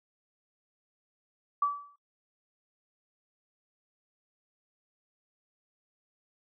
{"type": "tone with exponential decay", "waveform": "sine", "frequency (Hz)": 1152, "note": "D6", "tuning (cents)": -34, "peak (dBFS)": -21, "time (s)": [1.62, 1.96], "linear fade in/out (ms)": 5, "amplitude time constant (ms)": 73, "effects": ["noise-tail reverb RT60 0.1 s tail -22 dB re dry"]}